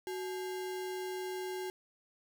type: tone with sample-and-hold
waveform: sine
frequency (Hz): 370.7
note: F#4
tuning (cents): +3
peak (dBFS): -36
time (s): 0.07-1.7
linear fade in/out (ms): 0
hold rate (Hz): 1225
effects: none

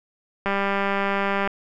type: click train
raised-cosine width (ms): 0.5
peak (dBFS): -9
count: 202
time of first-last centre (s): 0.46-1.475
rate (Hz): 198
effects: none

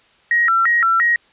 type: tone with vibrato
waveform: sine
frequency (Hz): 1597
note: G6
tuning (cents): +32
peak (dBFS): -12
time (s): 0.31-1.16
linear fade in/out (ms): 2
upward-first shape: square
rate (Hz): 2.9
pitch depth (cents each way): 290
effects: white hiss -54 dBFS RMS until 1.32 s + resampled to 8000 Hz

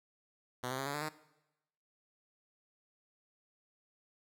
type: tone with pitch steps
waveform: 5% pulse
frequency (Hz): 125.1 / 130.49 / 136.11 / 141.97 / 148.08 / 154.46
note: B2 / C3 / C#3 / C#3 / D3 / D#3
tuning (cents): +23 / -4 / -31 / +42 / +15 / -12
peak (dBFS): -25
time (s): 0.63-1.092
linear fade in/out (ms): 10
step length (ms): 77
effects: noise-tail reverb RT60 0.9 s tail -18 dB re dry

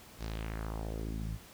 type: tone with low-pass filter sweep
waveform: sawtooth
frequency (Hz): 54.6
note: A1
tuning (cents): -13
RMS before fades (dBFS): -38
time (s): 0.18-1.39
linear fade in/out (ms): 50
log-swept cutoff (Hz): 6400 to 120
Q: 2.1
effects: pink hiss -54 dBFS RMS until 1.53 s

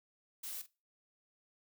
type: noise with echo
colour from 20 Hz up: blue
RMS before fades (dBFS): -43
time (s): 0.43-0.62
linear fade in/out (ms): 10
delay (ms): 46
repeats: 1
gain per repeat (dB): -14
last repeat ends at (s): 0.666
effects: noise-tail reverb RT60 0.3 s tail -21 dB re dry

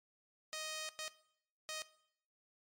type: tone bursts at uneven times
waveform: 5% pulse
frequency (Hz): 624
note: D#5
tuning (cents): +5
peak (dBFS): -30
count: 3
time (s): 0.53-0.89 / 0.99-1.08 / 1.69-1.82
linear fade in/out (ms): 0
effects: noise-tail reverb RT60 0.7 s tail -18 dB re dry + MP3 64 kbps

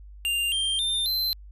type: tone with pitch steps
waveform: square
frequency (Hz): 2794 / 3173 / 3603 / 4091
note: F7 / G7 / A7 / C8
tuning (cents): 0 / +20 / +40 / -40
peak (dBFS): -24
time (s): 0.25-1.33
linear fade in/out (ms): 0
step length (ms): 270
effects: added 50 Hz sine -42 dBFS peak until 1.51 s + resampled to 32000 Hz

